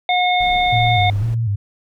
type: harmonic tone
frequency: 723 Hz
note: F#5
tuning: 40 cents flat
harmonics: 1 / 3 / 5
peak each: -15 / -20 / -22 dBFS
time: 0.09-1.1 s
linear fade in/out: 2 ms
type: noise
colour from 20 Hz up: brown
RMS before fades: -31 dBFS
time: 0.4-1.35 s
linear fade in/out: 10 ms
type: tone with vibrato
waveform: sine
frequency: 107.9 Hz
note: A2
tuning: 33 cents flat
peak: -16 dBFS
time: 0.72-1.56 s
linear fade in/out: 10 ms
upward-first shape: square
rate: 2 Hz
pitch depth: 110 cents each way
effects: none